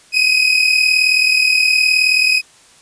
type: tone pair together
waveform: 30% pulse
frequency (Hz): 2500 / 2539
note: D#7 / D#7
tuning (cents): +8 / +34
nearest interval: unison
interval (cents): 26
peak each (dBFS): -11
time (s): 0.12-2.42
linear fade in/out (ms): 50
effects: white hiss -47 dBFS RMS until 2.81 s + resampled to 22050 Hz